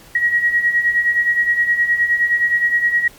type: beating tone pair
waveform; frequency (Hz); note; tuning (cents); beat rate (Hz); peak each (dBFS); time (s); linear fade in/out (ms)
sine; 1897 / 1906.6; A#6 / A#6; +30 / +39; 9.6; -20 / -14; 0.15-3.08; 5
effects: pink hiss -44 dBFS RMS until 3.18 s + MP3 96 kbps